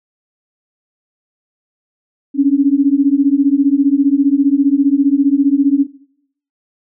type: beating tone pair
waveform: sine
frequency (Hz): 272.1 / 287.1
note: C#4 / D4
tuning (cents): -32 / -39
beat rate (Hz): 15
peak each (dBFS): -12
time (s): 2.34-5.87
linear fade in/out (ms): 50
effects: noise-tail reverb RT60 0.7 s tail -21 dB re dry